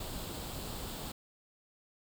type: noise with comb filter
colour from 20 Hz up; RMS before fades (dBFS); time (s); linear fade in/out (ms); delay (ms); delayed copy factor
pink; -41; 0-1.12; 5; 0.25; +0.5
effects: none